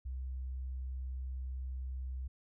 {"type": "tone", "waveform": "sine", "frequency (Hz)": 64.5, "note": "C2", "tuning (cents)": -24, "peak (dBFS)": -37, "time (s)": [0.05, 2.28], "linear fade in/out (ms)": 10, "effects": []}